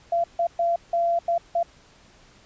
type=tone bursts at uneven times; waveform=sine; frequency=683 Hz; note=F5; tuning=39 cents flat; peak=-19 dBFS; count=6; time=0.12-0.24 / 0.39-0.47 / 0.59-0.76 / 0.93-1.19 / 1.28-1.38 / 1.55-1.63 s; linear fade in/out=5 ms; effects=pink hiss -54 dBFS RMS until 2.45 s + resampled to 16000 Hz